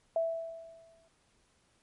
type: tone with exponential decay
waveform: sine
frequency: 659.3 Hz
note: E5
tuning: in tune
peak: -25 dBFS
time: 0.16-1.08 s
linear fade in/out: 2 ms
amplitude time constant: 200 ms
effects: pink hiss -70 dBFS RMS until 1.82 s + MP3 48 kbps